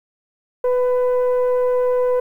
sine tone with frequency modulation, 497.8 Hz, B4, 14 cents sharp, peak -13 dBFS, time 0.64-2.2 s, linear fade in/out 5 ms, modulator 502 Hz, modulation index 0.42, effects tanh soft clip ceiling -12 dBFS + 9-bit

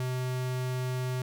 square tone, 127.4 Hz, C3, 46 cents flat, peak -30 dBFS, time 0-1.22 s, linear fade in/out 2 ms, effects none

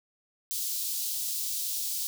white high-pass noise, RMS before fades -32 dBFS, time 0.51-2.07 s, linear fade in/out 0 ms, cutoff 3800 Hz, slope 24 dB/octave, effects none

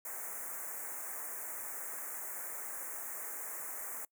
white band-stop noise, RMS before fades -42 dBFS, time 0.05-4.05 s, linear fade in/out 2 ms, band 2100 to 6800 Hz, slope 48 dB/octave, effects noise-tail reverb RT60 0.1 s tail -24 dB re dry + high-pass 400 Hz 12 dB/octave

